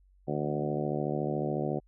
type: harmonic tone with a mistuned harmonic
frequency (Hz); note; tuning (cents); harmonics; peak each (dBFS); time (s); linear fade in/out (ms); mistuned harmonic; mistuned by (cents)
73.9; D2; +11; 2 / 3 / 4 / 5 / 6 / 7 / 8 / 9 / 10; -34 / -37 / -37 / -35 / -40 / -38 / -38 / -44 / -40; 0.27-1.8; 20; 2; +15
effects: added 47 Hz sine -59 dBFS peak until 1.87 s